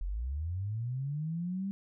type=linear sweep; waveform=sine; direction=up; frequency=40 to 199.9 Hz; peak=-32 dBFS; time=0.01-1.71 s; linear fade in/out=0 ms; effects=none